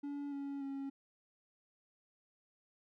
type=tone with pitch steps; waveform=triangle; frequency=285.5 / 279.9 / 274.5 Hz; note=D4 / C#4 / C#4; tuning=-49 / +17 / -17 cents; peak=-37 dBFS; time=0.03-0.9 s; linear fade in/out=10 ms; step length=290 ms; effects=none